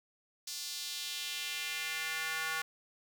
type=tone with high-pass filter sweep; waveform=square; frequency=160 Hz; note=D#3; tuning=49 cents sharp; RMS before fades=-38 dBFS; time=0.47-2.62 s; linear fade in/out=5 ms; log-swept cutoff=5000 to 1400 Hz; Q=1.8; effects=none